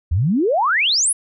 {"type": "exponential sweep", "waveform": "sine", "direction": "up", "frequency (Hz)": [73.42, 11170], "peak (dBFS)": -14, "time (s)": [0.11, 1.13], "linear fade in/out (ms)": 10, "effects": []}